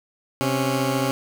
15% pulse tone pair together, 130.81 / 276 Hz, C3 / C#4, 0 / -7 cents, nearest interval octave + minor second, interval 1293 cents, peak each -17 dBFS, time 0.41-1.11 s, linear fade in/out 0 ms, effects none

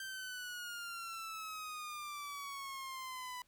sawtooth exponential sweep, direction down, 1568 to 989 Hz, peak -39 dBFS, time 0-3.42 s, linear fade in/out 2 ms, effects pink hiss -73 dBFS RMS until 3.47 s

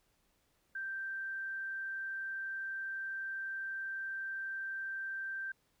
sine tone, 1568 Hz, G6, in tune, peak -37 dBFS, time 0.75-5.52 s, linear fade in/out 5 ms, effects pink hiss -75 dBFS RMS until 5.8 s

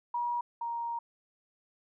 sine tone pair in turn, 958 / 936.7 Hz, A#5 / A#5, +47 / +8 cents, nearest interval unison, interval 39 cents, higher first, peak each -29 / -32 dBFS, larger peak first, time 0.14-0.41 / 0.61-0.99 s, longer second, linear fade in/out 5 ms, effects none

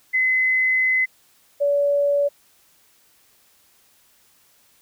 sine tone pair in turn, 2036 / 571.3 Hz, C7 / D5, -48 / -48 cents, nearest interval octave + minor seventh, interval 2200 cents, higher first, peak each -16 dBFS, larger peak neither, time 0.13-1.06 / 1.6-2.29 s, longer first, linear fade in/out 20 ms, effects white hiss -58 dBFS RMS until 4.81 s

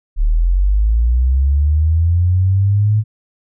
sine linear sweep, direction up, 35.56 to 108.9 Hz, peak -10 dBFS, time 0.16-3.04 s, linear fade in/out 50 ms, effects none

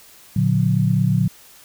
sine chord, Bb augmented, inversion none, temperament just, 116.54 / 145.68 / 182.1 Hz, Bb2 / D3 / F#3, 0 / -14 / -27 cents, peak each -19 dBFS, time 0.36-1.28 s, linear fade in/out 5 ms, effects white hiss -47 dBFS RMS until 1.64 s

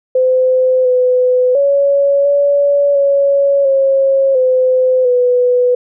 sine tone with pitch steps, 513 / 503 / 561 / 569 / 559 / 542 / 512 / 494.6 Hz, C5 / B4 / C#5 / C#5 / C#5 / C#5 / C5 / B4, -34 / +32 / +21 / +45 / +14 / -39 / -38 / +3 cents, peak -8 dBFS, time 0.15-5.75 s, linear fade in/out 5 ms, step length 700 ms, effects none

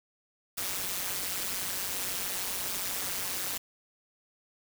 white noise with amplitude modulation, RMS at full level -30 dBFS, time 0.57-3.58 s, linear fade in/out 10 ms, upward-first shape sine, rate 188 Hz, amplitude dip 85%, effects none

